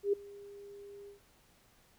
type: tone with ADSR envelope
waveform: sine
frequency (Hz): 403.6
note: G#4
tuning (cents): -49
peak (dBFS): -24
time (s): 0.03-1.2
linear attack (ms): 100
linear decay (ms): 8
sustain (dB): -23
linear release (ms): 120
effects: pink hiss -66 dBFS RMS until 1.98 s